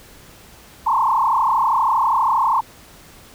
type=tone with frequency modulation; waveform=sine; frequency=986 Hz; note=B5; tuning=3 cents flat; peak=-14 dBFS; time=0.86-2.61 s; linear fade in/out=10 ms; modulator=32.5 Hz; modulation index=3.7; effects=pink hiss -45 dBFS RMS until 3.34 s